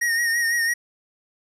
square tone with vibrato, 1864.7 Hz, A#6, in tune, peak -20 dBFS, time 0.01-0.74 s, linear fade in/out 10 ms, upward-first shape sine, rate 6 Hz, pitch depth 41 cents each way, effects resampled to 32000 Hz

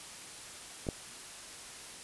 clicks, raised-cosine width 2 ms, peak -28 / -18 dBFS, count 2, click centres 0.868 / 0.888 s, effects white hiss -47 dBFS RMS until 2.03 s + resampled to 24000 Hz

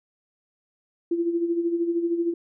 sine tone with tremolo, 339.9 Hz, F4, 47 cents flat, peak -19 dBFS, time 1.11-2.34 s, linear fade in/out 5 ms, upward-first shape sine, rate 13 Hz, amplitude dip 60%, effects none

